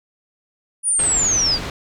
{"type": "linear sweep", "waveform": "sine", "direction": "down", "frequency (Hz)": [9740, 4559], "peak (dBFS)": -15, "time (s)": [0.83, 1.59], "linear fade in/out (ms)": 50}
{"type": "low-pass noise", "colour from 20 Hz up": "pink", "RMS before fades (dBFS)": -28, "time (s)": [0.99, 1.7], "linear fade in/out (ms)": 2, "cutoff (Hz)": 4800, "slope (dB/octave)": 12}
{"effects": []}